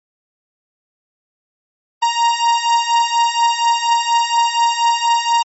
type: beating tone pair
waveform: 45% pulse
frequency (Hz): 932.3 / 936.5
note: A#5 / A#5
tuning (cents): 0 / +8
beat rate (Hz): 4.2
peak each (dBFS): -17 / -15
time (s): 2.02-5.43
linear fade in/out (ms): 10
effects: MP3 32 kbps